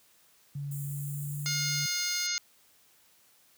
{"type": "tone with pitch glide", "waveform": "sine", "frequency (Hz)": [142, 145.57], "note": ["C#3", "D3"], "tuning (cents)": [42, -15], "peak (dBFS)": -33, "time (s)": [0.55, 1.86], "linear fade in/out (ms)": 5, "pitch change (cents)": 43, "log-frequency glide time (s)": [0.91, 1.43]}
{"type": "high-pass noise", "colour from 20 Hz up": "white", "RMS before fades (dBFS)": -44, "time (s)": [0.71, 2.27], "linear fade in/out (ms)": 5, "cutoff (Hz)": 6900, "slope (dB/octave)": 96}
{"type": "harmonic tone", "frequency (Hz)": 713, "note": "F5", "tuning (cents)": 36, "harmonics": [2, 3, 4, 5, 6, 7, 8, 9], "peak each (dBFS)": [-40, -37, -43, -41, -36, -36, -44, -33], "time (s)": [1.46, 2.38], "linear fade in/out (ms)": 0}
{"effects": ["white hiss -63 dBFS RMS until 3.57 s", "high-pass 60 Hz 12 dB/octave"]}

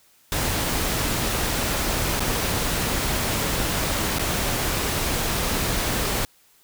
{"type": "noise with dropouts", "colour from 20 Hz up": "pink", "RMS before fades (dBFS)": -24, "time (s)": [0.32, 6.25], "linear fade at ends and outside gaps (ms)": 0, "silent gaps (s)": [[2.195, 2.204], [4.185, 4.194]], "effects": ["white hiss -58 dBFS RMS until 6.63 s"]}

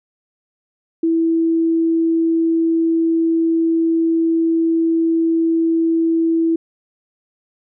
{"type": "tone", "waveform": "sine", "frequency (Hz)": 328.7, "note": "E4", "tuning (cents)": -5, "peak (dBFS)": -13, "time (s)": [1.03, 6.56], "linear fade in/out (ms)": 5, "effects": []}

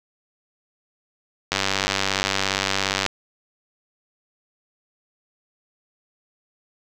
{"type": "click train", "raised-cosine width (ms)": 0.2, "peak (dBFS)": -3, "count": 151, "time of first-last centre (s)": [1.52, 3.063], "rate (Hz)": 97.2, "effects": []}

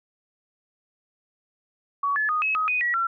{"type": "tone with pitch steps", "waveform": "sine", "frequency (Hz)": [1128, 1721, 1237, 2572, 1263, 2491, 1925, 1358], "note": ["C#6", "A6", "D#6", "E7", "D#6", "D#7", "B6", "F6"], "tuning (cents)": [30, -39, -10, -43, 26, 1, -45, -49], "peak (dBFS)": -21, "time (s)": [2.03, 3.07], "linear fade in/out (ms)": 5, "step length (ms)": 130, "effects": []}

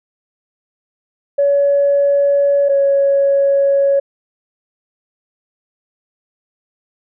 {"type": "tone pair in turn", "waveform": "sine", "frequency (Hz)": [565, 555.9], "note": ["C#5", "C#5"], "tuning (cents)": [33, 5], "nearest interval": "unison", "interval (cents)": 28, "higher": "first", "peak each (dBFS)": -9, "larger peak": "neither", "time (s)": [[1.38, 2.69], [2.69, 4]], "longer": "neither", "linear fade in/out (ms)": 10, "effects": ["tanh soft clip ceiling -5 dBFS"]}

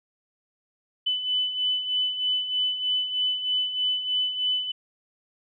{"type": "beating tone pair", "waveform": "sine", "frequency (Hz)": [3000, 3003.2], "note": ["F#7", "F#7"], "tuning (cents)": [23, 25], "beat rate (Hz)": 3.2, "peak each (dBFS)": [-31, -24], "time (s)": [1.06, 4.72], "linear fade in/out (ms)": 10, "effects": []}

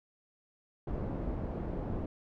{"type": "low-pass noise", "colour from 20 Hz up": "pink", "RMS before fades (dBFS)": -36, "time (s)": [0.87, 2.06], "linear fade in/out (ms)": 5, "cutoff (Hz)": 550, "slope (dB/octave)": 12, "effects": []}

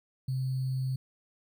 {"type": "tone with sample-and-hold", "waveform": "sine", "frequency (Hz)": 130.81, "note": "C3", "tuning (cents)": 0, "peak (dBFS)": -28, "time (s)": [0.28, 0.96], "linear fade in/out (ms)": 5, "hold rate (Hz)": 4410, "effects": []}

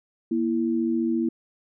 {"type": "tone pair together", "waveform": "sine", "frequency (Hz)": [236.5, 331], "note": ["A#3", "E4"], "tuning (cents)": [25, 7], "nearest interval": "tritone", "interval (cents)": 582, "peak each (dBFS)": -24, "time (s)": [0.31, 1.29], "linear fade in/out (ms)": 5, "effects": []}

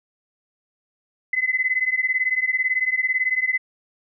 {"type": "beating tone pair", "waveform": "sine", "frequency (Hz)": [2021, 2039], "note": ["B6", "C7"], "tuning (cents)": [39, -45], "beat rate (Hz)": 18, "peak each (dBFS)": -22, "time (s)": [1.33, 3.58], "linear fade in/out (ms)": 5, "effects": []}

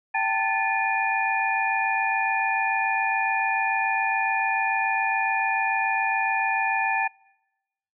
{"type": "tone cluster", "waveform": "sine", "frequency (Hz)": [782, 889, 1746, 2434], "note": ["G5", "A5", "A6", "D#7"], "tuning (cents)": [-4, 18, -14, -39], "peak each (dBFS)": -27, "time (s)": [0.14, 7.08], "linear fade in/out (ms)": 10, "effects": ["noise-tail reverb RT60 1.0 s tail -26 dB re dry"]}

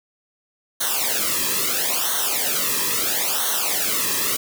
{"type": "noise with flanger", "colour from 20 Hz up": "white", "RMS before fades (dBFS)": -22, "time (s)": [0.8, 4.37], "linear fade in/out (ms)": 10, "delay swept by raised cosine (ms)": [0.4, 1.38], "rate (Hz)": 0.75, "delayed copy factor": -0.95, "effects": []}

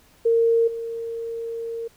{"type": "tone with level steps", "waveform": "sine", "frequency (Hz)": 460, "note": "A#4", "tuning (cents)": -23, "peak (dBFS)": [-15, -27], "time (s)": [0.25, 1.88], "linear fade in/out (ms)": 10, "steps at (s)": 0.67, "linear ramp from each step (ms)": 10, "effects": ["pink hiss -56 dBFS RMS until 1.96 s"]}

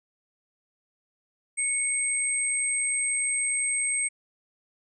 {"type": "tone pair together", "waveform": "sine", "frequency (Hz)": [2217, 8370], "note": ["C#7", "C9"], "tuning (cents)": [0, 0], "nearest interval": "octave + major seventh", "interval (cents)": 2300, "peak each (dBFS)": [-30, -25], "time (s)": [1.57, 4.09], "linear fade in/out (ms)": 20, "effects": []}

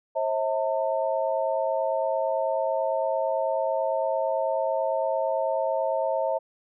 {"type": "tone cluster", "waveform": "sine", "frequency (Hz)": [536, 645, 902], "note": ["C5", "E5", "A5"], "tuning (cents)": [42, -38, 43], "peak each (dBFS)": [-27, -26, -30], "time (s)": [0.15, 6.39], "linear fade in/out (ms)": 20, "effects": []}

